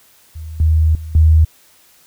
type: tone with level steps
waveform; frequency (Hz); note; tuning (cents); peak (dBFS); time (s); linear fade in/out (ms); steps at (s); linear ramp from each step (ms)
sine; 79.1; D#2; +29; -26 / -9 / -25 / -6; 0.35-1.45; 10; 0.6 / 0.95 / 1.15; 2
effects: white hiss -50 dBFS RMS until 2.06 s